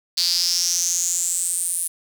sawtooth tone with high-pass filter sweep, 174.61 Hz, F3, in tune, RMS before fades -22 dBFS, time 0.17-1.88 s, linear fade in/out 10 ms, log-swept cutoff 4500 to 10000 Hz, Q 8.2, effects none

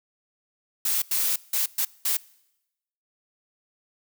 blue noise bursts at uneven times, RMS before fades -24 dBFS, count 5, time 0.85-1.02 / 1.11-1.36 / 1.53-1.66 / 1.78-1.85 / 2.05-2.17 s, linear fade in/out 5 ms, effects noise-tail reverb RT60 0.9 s tail -23 dB re dry

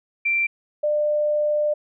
sine tone pair in turn, 2355 / 597.7 Hz, D7 / D5, +4 / +30 cents, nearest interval 2 octaves, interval 2374 cents, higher first, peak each -18 dBFS, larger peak neither, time 0.25-0.47 / 0.83-1.74 s, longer second, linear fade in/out 10 ms, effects none

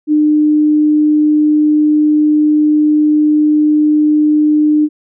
sine tone, 302.1 Hz, D4, 49 cents sharp, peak -7 dBFS, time 0.07-4.89 s, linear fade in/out 50 ms, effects none

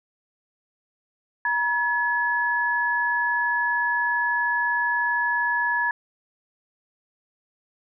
sine tone pair together, 955.8 / 1703 Hz, A#5 / G#6, +43 / +43 cents, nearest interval minor seventh, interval 1000 cents, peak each -25 / -22 dBFS, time 1.45-5.91 s, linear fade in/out 2 ms, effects none

